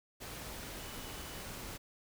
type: tone in noise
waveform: sine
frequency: 2960 Hz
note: F#7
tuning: in tune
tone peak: -56 dBFS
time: 0.77-1.43 s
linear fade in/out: 20 ms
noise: pink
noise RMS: -45 dBFS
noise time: 0.2-1.78 s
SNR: -14 dB
effects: none